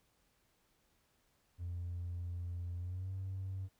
triangle tone with pitch glide, 87.31 to 95.21 Hz, F2 to G2, 0 to -50 cents, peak -35 dBFS, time 1.58-3.69 s, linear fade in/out 50 ms, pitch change +150 cents, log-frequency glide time 2.77-3.11 s, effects tanh soft clip ceiling -35 dBFS + pink hiss -75 dBFS RMS until 3.79 s

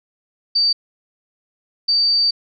sine tone bursts at uneven times, 4621 Hz, D8, 29 cents flat, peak -13 dBFS, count 2, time 0.55-0.73 / 1.88-2.31 s, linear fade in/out 10 ms, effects none

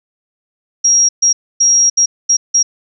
sine tone bursts at uneven times, 5640 Hz, F8, 16 cents sharp, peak -7 dBFS, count 6, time 0.84-1.09 / 1.22-1.33 / 1.6-1.9 / 1.97-2.06 / 2.29-2.37 / 2.54-2.63 s, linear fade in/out 10 ms, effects none

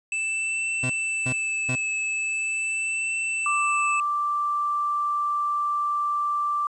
square tone with vibrato, 2637 Hz, E7, in tune, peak -25 dBFS, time 0.12-4 s, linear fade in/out 2 ms, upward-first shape triangle, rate 0.41 Hz, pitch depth 24 cents each way
30% pulse tone bursts, 127.5 Hz, C3, 44 cents flat, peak -23 dBFS, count 3, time 0.83-1.754 s, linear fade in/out 5 ms, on 68 ms, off 360 ms
sine tone, 1174.7 Hz, D6, in tune, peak -22 dBFS, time 3.46-6.67 s, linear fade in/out 2 ms
effects resampled to 22050 Hz + 9-bit

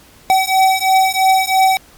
square beating tone pair, 760 / 763 Hz, F#5 / G5, +46 / -47 cents, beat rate 3 Hz, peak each -14 dBFS, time 0.3-1.77 s, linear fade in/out 0 ms, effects pink hiss -45 dBFS RMS until 1.97 s + MP3 96 kbps

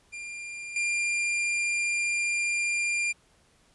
45% pulse tone with level steps, 2395 Hz, D7, 33 cents sharp, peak -36 / -25 dBFS, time 0.12-3.13 s, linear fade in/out 20 ms, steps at 0.76 s, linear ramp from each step 2 ms, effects pink hiss -63 dBFS RMS until 3.74 s + resampled to 24000 Hz

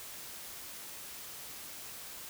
silence, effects white hiss -46 dBFS RMS until 2.29 s

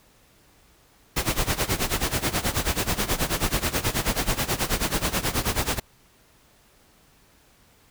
pink noise with tremolo, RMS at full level -22 dBFS, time 1.16-5.8 s, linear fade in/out 10 ms, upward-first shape sine, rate 9.3 Hz, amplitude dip 85%, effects pink hiss -58 dBFS RMS until 7.9 s

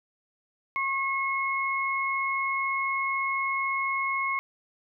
sine tone pair together, 1086 / 2172 Hz, C#6 / C#7, -36 / -36 cents, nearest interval octave, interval 1200 cents, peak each -28 dBFS, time 0.76-4.39 s, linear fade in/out 0 ms, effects none

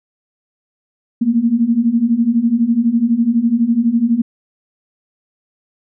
sine beating tone pair, 225.6 / 237.6 Hz, A3 / A#3, +44 / +33 cents, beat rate 12 Hz, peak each -16 / -13 dBFS, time 1.21-4.22 s, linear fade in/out 10 ms, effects none

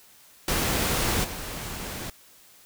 pink noise with level steps, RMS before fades -25 / -35 dBFS, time 0.48-2.1 s, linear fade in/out 2 ms, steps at 1.23 s, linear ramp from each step 20 ms, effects white hiss -54 dBFS RMS until 2.65 s

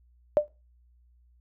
sine tone with exponential decay, 596 Hz, D5, 25 cents sharp, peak -13 dBFS, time 0.37-0.48 s, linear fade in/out 0 ms, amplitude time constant 23 ms, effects noise-tail reverb RT60 0.3 s tail -22 dB re dry + added 60 Hz sine -58 dBFS peak until 1.4 s

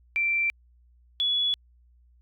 sine tone pair in turn, 2349 / 3396 Hz, D7 / G#7, 0 / +38 cents, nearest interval tritone, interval 638 cents, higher second, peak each -22 dBFS, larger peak neither, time 0.16-0.5 / 1.2-1.54 s, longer neither, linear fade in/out 0 ms, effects added 60 Hz sine -56 dBFS peak until 2.21 s + AAC 64 kbps

